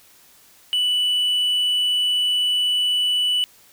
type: tone with hard clipping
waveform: triangle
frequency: 2968 Hz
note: F#7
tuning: 5 cents sharp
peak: -18 dBFS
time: 0.73-3.44 s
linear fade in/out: 0 ms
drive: 5 dB
effects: white hiss -52 dBFS RMS until 3.72 s